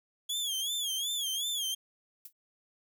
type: tone with vibrato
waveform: sawtooth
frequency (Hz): 3330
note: G#7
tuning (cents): +4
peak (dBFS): -28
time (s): 0.29-1.75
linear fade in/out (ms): 10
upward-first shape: sine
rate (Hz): 2.7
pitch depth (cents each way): 120
type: noise with exponential decay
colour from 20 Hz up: violet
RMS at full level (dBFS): -40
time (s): 2.25-2.33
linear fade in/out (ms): 5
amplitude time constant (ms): 16
effects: none